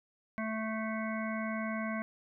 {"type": "harmonic tone", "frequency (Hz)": 220, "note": "A3", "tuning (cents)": 0, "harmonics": [1, 3, 5, 7, 9, 10], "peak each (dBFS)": [-35, -40, -42, -43, -45, -45], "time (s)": [0.38, 2.02], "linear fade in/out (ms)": 0, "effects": []}